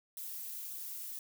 violet noise with flanger, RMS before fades -43 dBFS, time 0.17-1.19 s, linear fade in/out 2 ms, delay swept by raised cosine 0.41 to 6.31 ms, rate 1.8 Hz, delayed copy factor -0.75, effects none

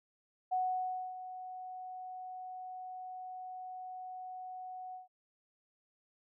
sine tone with ADSR envelope, 740 Hz, F#5, in tune, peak -29 dBFS, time 0.51-5.08 s, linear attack 19 ms, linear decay 610 ms, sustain -13 dB, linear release 140 ms, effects none

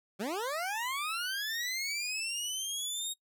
20% pulse linear sweep, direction up, 177.9 to 3765 Hz, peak -28 dBFS, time 0.19-3.14 s, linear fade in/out 20 ms, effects noise-tail reverb RT60 0.1 s tail -22 dB re dry

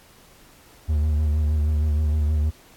triangle tone with vibrato, 75.8 Hz, D#2, 45 cents flat, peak -16 dBFS, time 0.88-2.51 s, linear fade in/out 20 ms, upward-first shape sine, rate 6.4 Hz, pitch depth 41 cents each way, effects pink hiss -52 dBFS RMS until 2.76 s + AAC 64 kbps

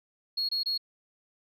sine tone bursts, 4312 Hz, C#8, 49 cents flat, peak -25 dBFS, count 3, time 0.37-0.778 s, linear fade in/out 10 ms, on 120 ms, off 24 ms, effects tanh soft clip ceiling -24 dBFS

